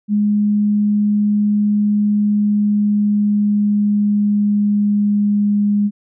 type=tone with pitch glide; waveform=sine; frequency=207.7 to 205.4 Hz; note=G#3 to G#3; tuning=0 to -19 cents; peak=-12 dBFS; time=0.08-5.91 s; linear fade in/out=50 ms; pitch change=-19 cents; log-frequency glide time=2.2-5.72 s; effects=none